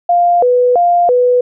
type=tone with vibrato; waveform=sine; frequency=588 Hz; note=D5; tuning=2 cents sharp; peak=-7 dBFS; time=0.09-1.41 s; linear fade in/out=5 ms; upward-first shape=square; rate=1.5 Hz; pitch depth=300 cents each way; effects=none